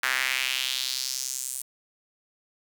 sawtooth tone with high-pass filter sweep, 130.3 Hz, C3, 7 cents flat, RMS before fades -29 dBFS, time 0.03-1.62 s, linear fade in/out 5 ms, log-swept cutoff 1600 to 9100 Hz, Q 2.5, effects none

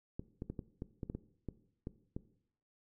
clicks, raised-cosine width 3 ms, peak -27 dBFS, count 11, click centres 0.195 / 0.421 / 0.5 / 0.592 / 0.821 / 1.032 / 1.099 / 1.15 / 1.487 / 1.871 / 2.165 s, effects noise-tail reverb RT60 0.7 s tail -17 dB re dry

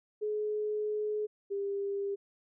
sine tone pair in turn, 423.3 / 399.2 Hz, G#4 / G4, +33 / +32 cents, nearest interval minor second, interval 101 cents, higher first, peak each -30 / -31 dBFS, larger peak first, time 0.21-1.27 / 1.5-2.16 s, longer first, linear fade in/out 20 ms, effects none

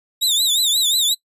sawtooth tone with vibrato, 3729 Hz, A#7, in tune, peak -12 dBFS, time 0.21-1.15 s, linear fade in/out 20 ms, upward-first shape triangle, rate 5.6 Hz, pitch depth 160 cents each way, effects noise-tail reverb RT60 0.1 s tail -22 dB re dry + resampled to 32000 Hz

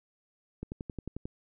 click train, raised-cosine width 3 ms, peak -24 dBFS, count 8, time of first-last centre 0.63-1.255 s, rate 11.2 Hz, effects none

